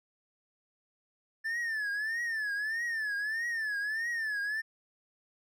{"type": "tone with vibrato", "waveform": "triangle", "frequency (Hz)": 1759, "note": "A6", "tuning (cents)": -1, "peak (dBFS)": -29, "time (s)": [1.44, 4.62], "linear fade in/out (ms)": 20, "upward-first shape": "triangle", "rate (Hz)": 1.6, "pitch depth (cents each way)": 150, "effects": []}